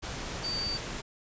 sine tone in noise, 4614 Hz, D8, 31 cents flat, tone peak -31 dBFS, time 0.43-0.78 s, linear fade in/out 20 ms, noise pink, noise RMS -37 dBFS, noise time 0.02-1.02 s, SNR +3 dB, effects resampled to 16000 Hz

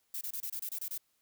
violet noise bursts, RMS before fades -38 dBFS, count 9, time 0.14-0.979 s, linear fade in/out 5 ms, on 71 ms, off 25 ms, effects white hiss -75 dBFS RMS until 1.21 s

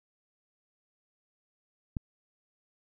click, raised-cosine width 5 ms, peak -20 dBFS, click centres 1.968 s, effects none

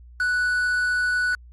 triangle tone with quantisation, 1480 Hz, F#6, in tune, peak -18 dBFS, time 0.2-1.35 s, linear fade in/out 2 ms, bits 7, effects added 60 Hz sine -43 dBFS peak until 1.52 s + AAC 32 kbps

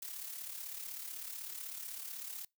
blue noise with amplitude modulation, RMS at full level -42 dBFS, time 0.02-2.45 s, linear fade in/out 5 ms, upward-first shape sine, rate 36 Hz, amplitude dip 55%, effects noise-tail reverb RT60 0.2 s tail -25 dB re dry

